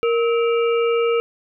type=harmonic tone with a mistuned harmonic; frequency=466.2 Hz; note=A#4; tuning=in tune; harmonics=1 / 3 / 5 / 6; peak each=-16 / -26 / -30 / -32 dBFS; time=0.03-1.2 s; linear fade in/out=0 ms; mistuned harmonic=3; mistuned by=-140 cents; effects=none